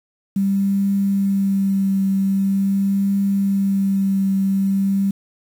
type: tone with vibrato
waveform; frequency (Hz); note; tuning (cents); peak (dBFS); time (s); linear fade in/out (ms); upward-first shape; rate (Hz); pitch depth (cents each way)
sine; 196; G3; 0; -15; 0.36-5.11; 5; triangle; 0.44; 20
effects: 7-bit